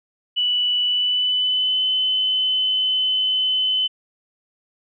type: tone with pitch glide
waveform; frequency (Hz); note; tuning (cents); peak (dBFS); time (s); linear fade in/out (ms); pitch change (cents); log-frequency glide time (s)
sine; 2960 to 3034; F#7 to F#7; 0 to +43; -17; 0.36-3.88; 20; +43; 0.84-1.84
effects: none